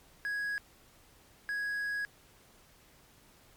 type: tone bursts at uneven times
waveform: triangle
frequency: 1661 Hz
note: G#6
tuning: in tune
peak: -30 dBFS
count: 2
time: 0.25-0.58 / 1.49-2.05 s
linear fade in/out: 0 ms
effects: pink hiss -61 dBFS RMS until 3.56 s + MP3 96 kbps